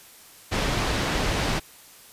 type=low-pass noise; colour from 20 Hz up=pink; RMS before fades=-25 dBFS; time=0.51-1.6 s; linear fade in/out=20 ms; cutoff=5100 Hz; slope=12 dB/octave; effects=white hiss -49 dBFS RMS until 2.12 s + resampled to 32000 Hz